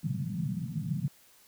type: band-pass noise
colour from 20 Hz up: pink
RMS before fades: -33 dBFS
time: 0.03-1.08 s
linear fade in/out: 0 ms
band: 120 to 200 Hz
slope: 48 dB/octave
effects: white hiss -60 dBFS RMS until 1.47 s